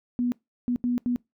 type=tone bursts at uneven times; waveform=sine; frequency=244.2 Hz; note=B3; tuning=19 cents flat; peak=-22 dBFS; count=4; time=0.19-0.32 / 0.68-0.76 / 0.84-0.98 / 1.06-1.16 s; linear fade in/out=0 ms; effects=noise-tail reverb RT60 0.2 s tail -24 dB re dry